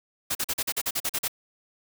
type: noise bursts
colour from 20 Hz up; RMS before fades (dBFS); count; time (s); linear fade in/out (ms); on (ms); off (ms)
white; -27; 11; 0.3-1.281; 10; 51; 42
effects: none